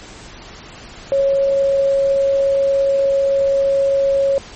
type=tone; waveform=sine; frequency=550 Hz; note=C#5; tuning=14 cents flat; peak=-12 dBFS; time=1.12-4.38 s; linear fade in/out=0 ms; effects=pink hiss -37 dBFS RMS until 4.55 s + MP3 32 kbps